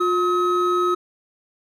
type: tone pair together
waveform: triangle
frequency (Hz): 356.5 / 1275.2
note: F4 / D#6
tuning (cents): +36 / +42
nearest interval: octave + minor seventh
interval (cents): 2206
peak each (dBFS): -18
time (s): 0-0.95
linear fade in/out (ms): 10
effects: none